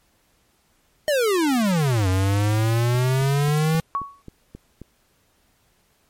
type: exponential two-way sweep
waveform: square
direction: down then up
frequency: 622.3 to 92 to 163.8 Hz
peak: -18 dBFS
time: 1.08-3.8 s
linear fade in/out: 0 ms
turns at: 2.08 s
type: click train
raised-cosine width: 3 ms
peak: -24 dBFS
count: 8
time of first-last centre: 2.95-4.817 s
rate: 3.75 Hz
type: tone with exponential decay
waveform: sine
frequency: 1117 Hz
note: C#6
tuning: 13 cents sharp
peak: -18 dBFS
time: 3.95-4.22 s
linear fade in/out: 0 ms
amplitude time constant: 58 ms
effects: pink hiss -63 dBFS RMS until 6.09 s + MP3 64 kbps